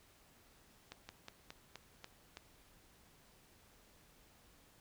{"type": "slowing click train", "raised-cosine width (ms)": 0.2, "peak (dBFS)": -30, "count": 7, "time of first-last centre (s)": [0.92, 2.371], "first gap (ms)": 170, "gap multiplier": 1.14, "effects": ["pink hiss -66 dBFS RMS until 4.8 s"]}